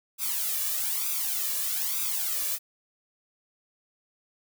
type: noise with flanger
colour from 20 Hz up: blue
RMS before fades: -29 dBFS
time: 0.18-2.59 s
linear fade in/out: 50 ms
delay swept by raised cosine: 0.82 to 1.75 ms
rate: 1.1 Hz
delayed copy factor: +0.9
effects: none